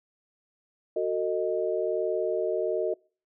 sine chord, D# diminished, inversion first, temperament equal with one note detuned, 370 / 451.3 / 622.3 Hz, F#4 / A4 / D#5, 0 / +44 / 0 cents, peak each -29 dBFS, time 0.96-2.94 s, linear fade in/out 5 ms, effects noise-tail reverb RT60 0.4 s tail -26 dB re dry

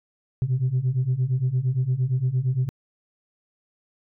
sine beating tone pair, 123.47 / 132.17 Hz, B2 / C3, 0 / +18 cents, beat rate 8.7 Hz, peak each -23 / -21 dBFS, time 0.42-2.69 s, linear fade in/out 0 ms, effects tanh soft clip ceiling -16 dBFS

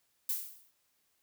violet noise with exponential decay, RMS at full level -30 dBFS, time 0.29-0.71 s, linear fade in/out 5 ms, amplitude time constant 91 ms, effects white hiss -75 dBFS RMS until 1.22 s

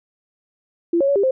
sine tone with pitch steps, 340.2 / 551 / 563 / 399 / 523 Hz, F4 / C#5 / C#5 / G4 / C5, -45 / -11 / +27 / +31 / -1 cents, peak -14 dBFS, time 0.93-1.31 s, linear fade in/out 5 ms, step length 76 ms, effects none

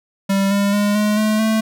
square tone with pitch steps, 196 / 200.6 / 205.3 / 210.1 / 215 / 220 Hz, G3 / G3 / G#3 / G#3 / A3 / A3, 0 / +40 / -20 / +20 / -40 / 0 cents, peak -15 dBFS, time 0.29-1.61 s, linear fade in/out 10 ms, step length 220 ms, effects none

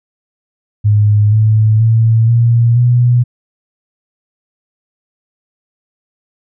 sine tone with pitch steps, 104.7 / 108.77 / 113 / 117.39 / 121.95 Hz, G#2 / A2 / A2 / A#2 / B2, +15 / -19 / +47 / +13 / -21 cents, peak -6 dBFS, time 0.84-3.24 s, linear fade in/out 20 ms, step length 480 ms, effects none

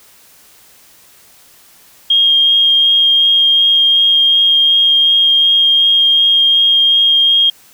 sine tone with vibrato, 3233 Hz, G#7, 47 cents flat, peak -7 dBFS, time 2.1-7.5 s, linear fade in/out 5 ms, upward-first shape sine, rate 2.7 Hz, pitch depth 8 cents each way, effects white hiss -45 dBFS RMS until 7.73 s

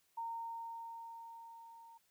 sine tone with level ramp, 920 Hz, A#5, 23 cents flat, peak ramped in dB -38 to -55 dBFS, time 0.17-1.98 s, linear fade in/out 10 ms, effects white hiss -75 dBFS RMS until 2.1 s

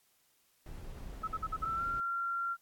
brown noise, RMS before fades -45 dBFS, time 0.66-2 s, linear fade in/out 2 ms
sine tone bursts, 1299 Hz, E6, 26 cents flat, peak -32 dBFS, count 5, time 1.23-1.664 s, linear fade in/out 10 ms, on 46 ms, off 51 ms
sine tone with pitch glide, 1333 to 1376 Hz, E6 to F6, +19 to -26 cents, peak -32 dBFS, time 1.62-2.57 s, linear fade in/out 50 ms, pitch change +55 cents, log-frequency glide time 1.76-1.82 s
effects white hiss -71 dBFS RMS until 2.61 s + AAC 64 kbps

